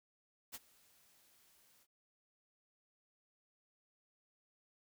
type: noise with ADSR envelope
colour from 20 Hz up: white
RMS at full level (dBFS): -45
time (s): 0.52-1.87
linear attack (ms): 27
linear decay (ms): 36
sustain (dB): -24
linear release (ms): 51
effects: none